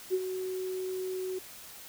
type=tone with ADSR envelope; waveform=sine; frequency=372.5 Hz; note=F#4; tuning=12 cents sharp; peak=-23 dBFS; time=0.1-1.39 s; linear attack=40 ms; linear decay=47 ms; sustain=-9 dB; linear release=8 ms; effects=white hiss -48 dBFS RMS until 1.88 s